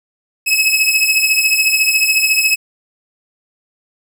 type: beating tone pair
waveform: sawtooth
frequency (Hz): 2566 / 2580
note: E7 / E7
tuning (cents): -47 / -38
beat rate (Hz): 14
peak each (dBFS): -11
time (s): 0.46-2.56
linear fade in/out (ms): 20
effects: none